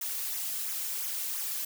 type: noise with flanger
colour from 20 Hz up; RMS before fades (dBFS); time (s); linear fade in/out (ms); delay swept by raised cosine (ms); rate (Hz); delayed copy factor
blue; -34; 0.01-1.65; 5; 0.22 to 3.12; 2.9; -0.8
effects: none